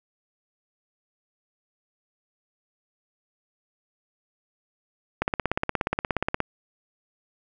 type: click train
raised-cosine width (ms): 0.5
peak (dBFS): -8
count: 21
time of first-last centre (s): 5.22-6.403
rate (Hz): 16.9
effects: none